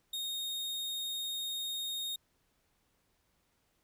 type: tone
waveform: 40% pulse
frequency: 3711 Hz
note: A#7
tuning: 9 cents flat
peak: -34 dBFS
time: 0.13-2.16 s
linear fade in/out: 5 ms
effects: pink hiss -75 dBFS RMS until 3.83 s